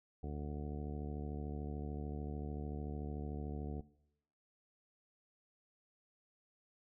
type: harmonic tone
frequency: 73.5 Hz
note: D2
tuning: 2 cents sharp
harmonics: 1 / 2 / 3 / 4 / 5 / 6 / 7 / 8 / 9 / 10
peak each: -42 / -46 / -49 / -50 / -53 / -51 / -60 / -63 / -62 / -55 dBFS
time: 0.23-3.81 s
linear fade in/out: 5 ms
effects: noise-tail reverb RT60 0.8 s tail -20 dB re dry